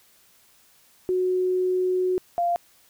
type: tone pair in turn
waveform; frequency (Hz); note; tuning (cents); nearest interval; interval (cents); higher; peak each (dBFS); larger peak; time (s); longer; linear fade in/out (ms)
sine; 367.5 / 693.7; F#4 / F5; -12 / -12; major seventh; 1100; second; -20; neither; 1.09-2.18 / 2.38-2.56; first; 0
effects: white hiss -58 dBFS RMS until 2.89 s